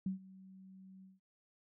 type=tone with ADSR envelope; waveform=sine; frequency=189.7 Hz; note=F#3; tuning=43 cents sharp; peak=-32 dBFS; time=0.06-1.2 s; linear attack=4 ms; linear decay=120 ms; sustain=-21 dB; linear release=170 ms; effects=none